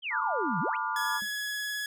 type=exponential two-way sweep; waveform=sine; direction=down then up; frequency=3300 to 148.9 to 3300 Hz; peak=-30 dBFS; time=0.02-0.77 s; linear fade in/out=50 ms; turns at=0.6 s
type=chord; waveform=sine; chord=B half-diminished seventh; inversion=third; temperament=just; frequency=889 / 987.8 / 1185.3 / 1422.4 Hz; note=A5 / B5 / D6 / F6; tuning=+18 / 0 / +16 / +31 cents; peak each=-34 dBFS; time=0.1-1.21 s; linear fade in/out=50 ms
type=tone with vibrato; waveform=sawtooth; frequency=1686 Hz; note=G#6; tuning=26 cents sharp; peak=-28 dBFS; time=0.96-1.86 s; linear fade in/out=2 ms; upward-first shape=triangle; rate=19 Hz; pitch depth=15 cents each way
type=tone with exponential decay; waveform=triangle; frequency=207.5 Hz; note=G#3; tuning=1 cent flat; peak=-38 dBFS; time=1.22-1.32 s; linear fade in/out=0 ms; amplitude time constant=20 ms
effects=none